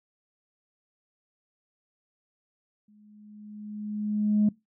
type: tone with exponential growth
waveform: sine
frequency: 210 Hz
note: G#3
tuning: 19 cents sharp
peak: -16 dBFS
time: 2.88-4.49 s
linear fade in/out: 5 ms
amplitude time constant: 350 ms
effects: noise-tail reverb RT60 0.2 s tail -22 dB re dry + tanh soft clip ceiling -15 dBFS